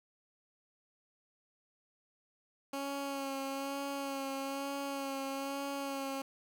15% pulse tone with vibrato, 275.3 Hz, C#4, 12 cents flat, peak -30 dBFS, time 2.73-6.22 s, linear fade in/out 5 ms, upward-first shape sine, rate 1.1 Hz, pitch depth 24 cents each way, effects none

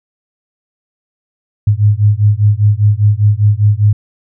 sine beating tone pair, 102 / 107 Hz, G#2 / A2, -31 / -48 cents, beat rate 5 Hz, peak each -10 dBFS, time 1.67-3.93 s, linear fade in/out 5 ms, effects none

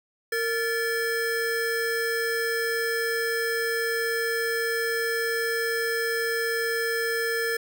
square tone pair together, 460.2 / 1737.5 Hz, A#4 / A6, -22 / -22 cents, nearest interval octave + major seventh, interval 2300 cents, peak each -28 dBFS, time 0.32-7.57 s, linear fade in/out 5 ms, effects none

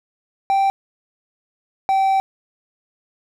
triangle tone pair in turn, 782 / 773.9 Hz, G5 / G5, -4 / -22 cents, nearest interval unison, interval 18 cents, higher first, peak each -12 dBFS, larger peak neither, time 0.5-0.7 / 1.89-2.2 s, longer second, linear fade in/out 0 ms, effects none

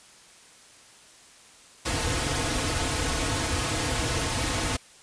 pink noise with comb filter, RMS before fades -27 dBFS, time 1.85-4.77 s, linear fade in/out 10 ms, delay 5.1 ms, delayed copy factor -0.75, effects white hiss -52 dBFS RMS until 5.02 s + resampled to 22050 Hz

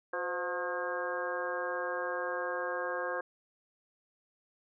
harmonic tone with a mistuned harmonic, 179.3 Hz, F3, 46 cents sharp, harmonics 2 / 3 / 4 / 5 / 6 / 7 / 8 / 9, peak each -42 / -36 / -43 / -47 / -40 / -44 / -48 / -38 dBFS, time 0.13-3.21 s, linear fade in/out 5 ms, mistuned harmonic 3, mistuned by -63 cents, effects none

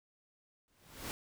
pink noise with exponential growth, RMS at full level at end -38 dBFS, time 0.68-1.11 s, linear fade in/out 0 ms, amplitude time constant 93 ms, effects none

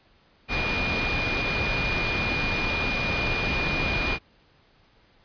sine tone in noise, 2428 Hz, D#7, 43 cents flat, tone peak -27 dBFS, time 0.48-4.19 s, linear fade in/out 50 ms, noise pink, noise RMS -27 dBFS, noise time 0.48-4.19 s, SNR -3 dB, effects pink hiss -60 dBFS RMS until 5.24 s + resampled to 11025 Hz

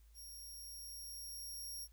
15% pulse tone with level ramp, 5588 Hz, F8, in tune, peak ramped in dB -45 to -38 dBFS, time 0.14-1.88 s, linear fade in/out 50 ms, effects added 54 Hz sine -60 dBFS peak until 1.92 s + white hiss -75 dBFS RMS until 1.92 s

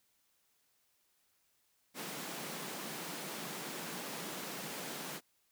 pink high-pass noise, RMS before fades -43 dBFS, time 1.94-5.21 s, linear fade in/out 50 ms, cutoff 150 Hz, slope 48 dB/octave, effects white hiss -75 dBFS RMS until 5.51 s

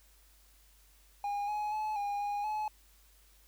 triangle tone with pitch steps, 814 / 840 / 858 / 813 / 819 / 854 Hz, G#5 / G#5 / A5 / G#5 / G#5 / G#5, -35 / +19 / -44 / -37 / -24 / +48 cents, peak -30 dBFS, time 1.24-2.68 s, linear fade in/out 2 ms, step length 240 ms, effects added 50 Hz sine -62 dBFS peak until 3.47 s + white hiss -65 dBFS RMS until 3.47 s

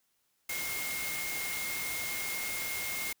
sine tone in noise, 2139 Hz, C7, 38 cents sharp, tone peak -37 dBFS, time 0.49-3.13 s, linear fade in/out 5 ms, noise white, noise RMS -37 dBFS, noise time 0.49-3.13 s, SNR -3 dB, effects white hiss -75 dBFS RMS until 3.2 s

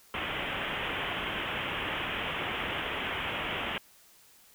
white low-pass noise, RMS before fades -34 dBFS, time 0.14-3.78 s, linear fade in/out 2 ms, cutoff 3300 Hz, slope 96 dB/octave, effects white hiss -59 dBFS RMS until 4.54 s

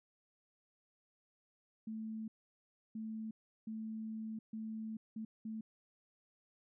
sine tone bursts at uneven times, 220 Hz, A3, in tune, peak -40 dBFS, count 6, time 1.87-2.28 / 2.95-3.31 / 3.67-4.39 / 4.53-4.97 / 5.16-5.25 / 5.45-5.61 s, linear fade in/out 5 ms, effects none

